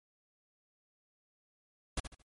pink noise with echo, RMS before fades -33 dBFS, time 1.97-2 s, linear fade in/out 5 ms, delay 74 ms, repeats 3, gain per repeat -10 dB, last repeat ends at 2.222 s, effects MP3 48 kbps

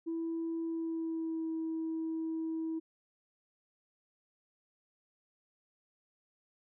sine tone with pitch glide, 329.6 to 323 Hz, E4 to E4, 0 to -35 cents, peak -32 dBFS, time 0.06-2.8 s, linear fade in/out 20 ms, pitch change -35 cents, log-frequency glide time 0.63-1.5 s, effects tanh soft clip ceiling -30 dBFS

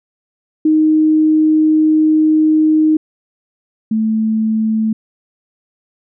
sine tone pair in turn, 311.1 / 219.6 Hz, D#4 / A3, 0 / -3 cents, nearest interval tritone, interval 603 cents, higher first, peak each -8 / -12 dBFS, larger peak first, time 0.65-2.97 / 3.91-4.93 s, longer first, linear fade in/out 5 ms, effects none

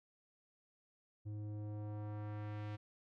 square tone with low-pass filter sweep, 105.1 Hz, G#2, 21 cents sharp, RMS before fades -44 dBFS, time 1.25-2.77 s, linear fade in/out 20 ms, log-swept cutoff 260 to 3300 Hz, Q 0.88, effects none

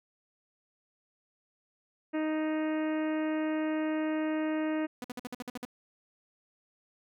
harmonic tone, 311.1 Hz, D#4, in tune, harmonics 1 / 2 / 3 / 4 / 5 / 6 / 7 / 8 / 9, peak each -29 / -36 / -44 / -46 / -46 / -45 / -50 / -51 / -53 dBFS, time 2.13-4.87 s, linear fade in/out 20 ms
sawtooth tone bursts, 246.9 Hz, B3, in tune, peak -32 dBFS, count 9, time 5.02-5.651 s, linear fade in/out 2 ms, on 23 ms, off 53 ms
effects none

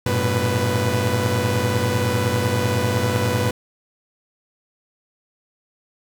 sawtooth tone cluster, 95.3 / 111.1 / 121.1 / 495.9 Hz, G2 / A2 / B2 / B4, -48 / +17 / -34 / +7 cents, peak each -20 dBFS, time 0.06-3.51 s, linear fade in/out 5 ms, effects none

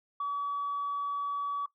sine tone, 1140 Hz, C#6, 48 cents sharp, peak -29 dBFS, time 0.2-1.66 s, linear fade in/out 5 ms, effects noise-tail reverb RT60 0.1 s tail -18 dB re dry + tanh soft clip ceiling -26 dBFS

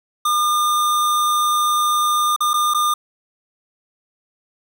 square tone with dropouts, 1208 Hz, D6, 48 cents sharp, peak -16 dBFS, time 0.25-2.94 s, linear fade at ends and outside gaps 5 ms, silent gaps 2.363-2.405 / 2.534-2.539 / 2.738-2.745 s, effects none

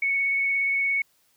sine tone with vibrato, 2217 Hz, C#7, in tune, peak -21 dBFS, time 0.02-1.02 s, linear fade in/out 5 ms, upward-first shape sine, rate 17 Hz, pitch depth 11 cents each way, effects white hiss -65 dBFS RMS until 1.36 s

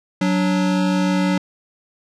square tone pair together, 185 / 290.6 Hz, F#3 / D4, 0 / -18 cents, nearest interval minor sixth, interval 782 cents, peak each -18 / -22 dBFS, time 0.21-1.38 s, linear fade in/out 5 ms, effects low-pass 6000 Hz 12 dB/octave

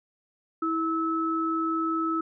sine tone pair together, 325 / 1300 Hz, E4 / E6, -24 / -24 cents, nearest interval 2 octaves, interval 2400 cents, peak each -27 dBFS, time 0.62-2.21 s, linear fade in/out 5 ms, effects none

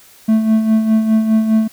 triangle tone with tremolo, 220 Hz, A3, in tune, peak -6 dBFS, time 0.28-1.68 s, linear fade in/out 10 ms, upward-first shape sine, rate 4.9 Hz, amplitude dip 55%, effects white hiss -45 dBFS RMS until 1.72 s

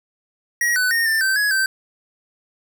square tone with pitch steps, 1901 / 1501 / 1844 / 1785 / 1551 / 1676 / 1554 Hz, A#6 / F#6 / A#6 / A6 / G6 / G#6 / G6, +33 / +24 / -19 / +24 / -19 / +15 / -16 cents, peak -17 dBFS, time 0.61-1.66 s, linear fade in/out 2 ms, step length 150 ms, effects none

